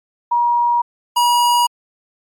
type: tone pair in turn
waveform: sine / square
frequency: 954 / 961.7 Hz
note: A#5 / B5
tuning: +40 / -46 cents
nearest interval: unison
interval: 14 cents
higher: second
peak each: -12 dBFS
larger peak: neither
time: 0.31-0.82 / 1.16-1.67 s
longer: neither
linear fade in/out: 10 ms
effects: MP3 64 kbps